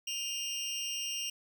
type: tone with amplitude modulation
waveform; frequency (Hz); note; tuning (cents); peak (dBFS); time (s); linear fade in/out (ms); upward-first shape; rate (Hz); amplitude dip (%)
25% pulse; 2811; F7; +11; -27; 0.07-1.3; 5; sine; 298; 70
effects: none